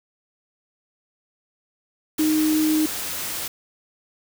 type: tone in noise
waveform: sine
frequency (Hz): 310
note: D#4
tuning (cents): -6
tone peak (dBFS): -17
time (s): 2.19-2.86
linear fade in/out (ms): 5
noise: white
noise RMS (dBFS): -29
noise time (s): 2.18-3.48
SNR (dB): +9
effects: none